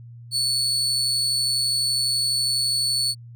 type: tone with amplitude modulation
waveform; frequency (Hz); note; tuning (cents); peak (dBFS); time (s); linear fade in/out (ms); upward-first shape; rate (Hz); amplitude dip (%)
35% pulse; 4435; C#8; 0; -17; 0.31-3.15; 50; sine; 132; 40
effects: added 118 Hz sine -39 dBFS peak until 3.35 s

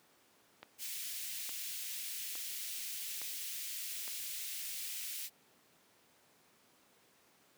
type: click train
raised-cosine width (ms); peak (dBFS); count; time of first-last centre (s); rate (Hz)
0.3; -31; 5; 0.63-4.078; 1.16
type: high-pass noise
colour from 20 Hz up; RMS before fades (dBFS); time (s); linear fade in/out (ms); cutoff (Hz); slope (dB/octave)
white; -42; 0.78-5.3; 50; 2100; 24
effects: pink hiss -67 dBFS RMS until 7.57 s + high-pass 200 Hz 12 dB/octave

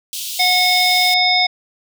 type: high-pass noise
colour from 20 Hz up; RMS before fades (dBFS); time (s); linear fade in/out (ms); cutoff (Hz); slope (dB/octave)
pink; -26; 0.13-1.14; 0; 2900; 48
type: harmonic tone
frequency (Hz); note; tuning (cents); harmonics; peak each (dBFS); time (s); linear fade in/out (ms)
729; F#5; -26; 1 / 3 / 5 / 7; -18 / -17 / -18 / -17; 0.39-1.47; 10
effects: none

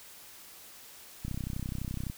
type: click train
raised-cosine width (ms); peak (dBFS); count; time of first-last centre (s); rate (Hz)
5; -23; 28; 1.25-2.099; 31.8
effects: white hiss -51 dBFS RMS until 2.17 s

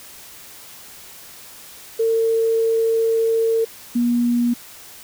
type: tone pair in turn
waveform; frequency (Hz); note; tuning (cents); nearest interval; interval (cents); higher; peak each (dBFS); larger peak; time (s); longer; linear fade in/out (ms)
sine; 452.4 / 239.7; A4 / A#3; +48 / +48; major seventh; 1100; first; -15; neither; 1.99-3.65 / 3.95-4.54; first; 10
effects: white hiss -41 dBFS RMS until 5.03 s

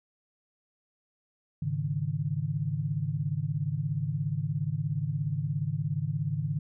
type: chord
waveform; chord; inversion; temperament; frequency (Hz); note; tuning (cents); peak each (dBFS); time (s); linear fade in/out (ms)
sine; Ab suspended fourth; none; equal; 103.83 / 138.59 / 155.56; Ab2 / Db3 / Eb3; 0 / 0 / 0; -35 / -31 / -31; 1.62-6.59; 5
effects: none

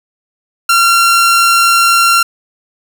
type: tone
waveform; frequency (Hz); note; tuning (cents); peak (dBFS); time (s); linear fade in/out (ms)
sawtooth; 1372; F6; -31; -3; 0.69-2.23; 5
effects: none

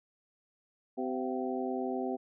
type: harmonic tone with a mistuned harmonic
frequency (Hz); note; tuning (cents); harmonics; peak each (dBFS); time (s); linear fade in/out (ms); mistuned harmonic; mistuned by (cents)
128.2; C3; -35; 2 / 3 / 4 / 5 / 6; -35 / -36 / -41 / -40 / -40; 0.97-2.17; 20; 5; +97
effects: none

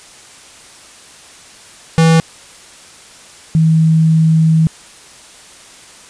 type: tone pair in turn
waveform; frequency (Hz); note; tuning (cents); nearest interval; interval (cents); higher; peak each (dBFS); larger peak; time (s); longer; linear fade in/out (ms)
square / sine; 163 / 160.29; E3 / E3; -19 / -48; unison; 29; first; -7; neither; 1.98-2.2 / 3.55-4.67; second; 0
effects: white hiss -39 dBFS RMS until 6.09 s + resampled to 22050 Hz

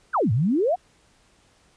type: exponential two-way sweep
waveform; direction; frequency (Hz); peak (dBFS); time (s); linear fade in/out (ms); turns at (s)
sine; down then up; 1657 to 101.5 to 774; -18; 0.13-0.76; 20; 0.32
effects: pink hiss -60 dBFS RMS until 1.76 s + resampled to 22050 Hz

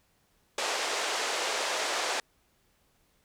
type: band-pass noise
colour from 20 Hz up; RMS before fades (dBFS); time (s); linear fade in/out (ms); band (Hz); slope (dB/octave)
pink; -31; 0.58-2.2; 2; 450 to 7700; 24
effects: pink hiss -69 dBFS RMS until 3.24 s

